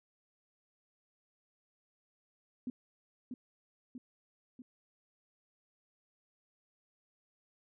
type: tone with echo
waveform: sine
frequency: 250 Hz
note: B3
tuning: 21 cents sharp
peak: -35 dBFS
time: 2.67-2.7 s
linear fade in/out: 2 ms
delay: 640 ms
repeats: 3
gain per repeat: -4 dB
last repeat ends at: 4.62 s
effects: none